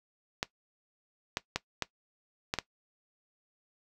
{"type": "clicks", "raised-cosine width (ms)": 0.2, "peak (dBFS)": -12, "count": 6, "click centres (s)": [0.429, 1.371, 1.56, 1.823, 2.539, 2.587], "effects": ["noise-tail reverb RT60 0.1 s tail -18 dB re dry"]}